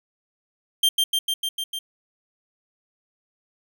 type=tone with echo; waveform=45% pulse; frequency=3167 Hz; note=G7; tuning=17 cents sharp; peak=-15 dBFS; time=0.83-0.89 s; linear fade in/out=5 ms; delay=150 ms; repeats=6; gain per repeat=-2 dB; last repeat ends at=1.79 s; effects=none

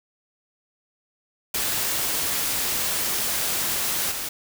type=noise with level steps; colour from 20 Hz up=white; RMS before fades=-25 / -30 dBFS; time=1.54-4.29 s; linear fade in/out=5 ms; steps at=4.11 s; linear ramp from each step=10 ms; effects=none

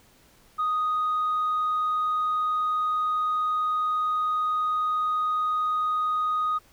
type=tone; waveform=sine; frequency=1244.5 Hz; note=D#6; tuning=in tune; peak=-21 dBFS; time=0.58-6.59 s; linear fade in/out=20 ms; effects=tanh soft clip ceiling -20 dBFS + pink hiss -58 dBFS RMS until 6.72 s

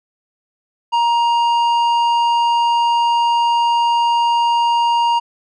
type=tone with tanh clipping; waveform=sine; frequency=940 Hz; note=A#5; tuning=14 cents sharp; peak=-14 dBFS; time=0.92-5.2 s; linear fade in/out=20 ms; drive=10 dB; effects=none

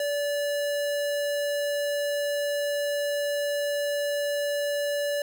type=tone; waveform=square; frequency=578 Hz; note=D5; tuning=28 cents flat; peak=-26 dBFS; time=0-5.22 s; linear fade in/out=2 ms; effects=none

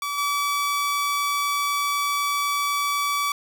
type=tone with level steps; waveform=sawtooth; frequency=1148 Hz; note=D6; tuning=40 cents flat; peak=-22 / -18 dBFS; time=0.02-3.32 s; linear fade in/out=2 ms; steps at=0.18 s; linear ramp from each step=2 ms; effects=none

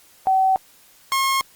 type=tone pair in turn; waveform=sine / sawtooth; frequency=762 / 1077.6 Hz; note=G5 / C#6; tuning=-49 / -49 cents; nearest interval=tritone; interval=600 cents; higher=second; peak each=-14 dBFS; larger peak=neither; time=0.27-0.56 / 1.12-1.41 s; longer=neither; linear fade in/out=0 ms; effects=white hiss -52 dBFS RMS until 1.55 s + Opus 48 kbps

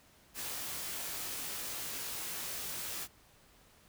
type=noise with comb filter; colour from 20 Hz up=white; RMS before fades=-40 dBFS; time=0.34-3.08 s; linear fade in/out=50 ms; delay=19 ms; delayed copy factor=+0.75; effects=pink hiss -63 dBFS RMS until 3.88 s

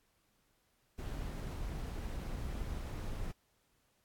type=noise; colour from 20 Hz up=brown; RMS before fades=-40 dBFS; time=0.98-3.32 s; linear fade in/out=10 ms; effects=pink hiss -75 dBFS RMS until 4.04 s + AAC 64 kbps

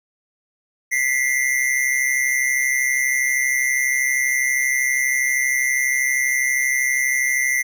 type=tone pair together; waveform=square; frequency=1968.5 / 2101 Hz; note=B6 / C7; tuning=-6 / +7 cents; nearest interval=minor second; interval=113 cents; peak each=-21 dBFS; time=0.91-7.63 s; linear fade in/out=20 ms; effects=none

